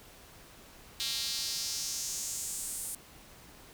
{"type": "tone with high-pass filter sweep", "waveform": "square", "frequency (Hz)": 124.8, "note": "B2", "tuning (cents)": 19, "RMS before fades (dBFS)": -36, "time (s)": [1, 2.95], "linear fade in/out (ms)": 0, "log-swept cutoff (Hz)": [3800, 9400], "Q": 2.7, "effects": ["pink hiss -54 dBFS RMS until 3.73 s"]}